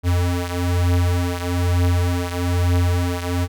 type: beating tone pair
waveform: square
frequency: 88 / 89.1 Hz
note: F2 / F2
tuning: +14 / +35 cents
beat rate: 1.1 Hz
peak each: -19 / -23 dBFS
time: 0.03-3.48 s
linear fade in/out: 50 ms
effects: none